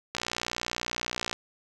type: click train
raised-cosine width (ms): 0.2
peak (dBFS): -13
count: 72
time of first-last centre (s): 0.15-1.329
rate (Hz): 60.2
effects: none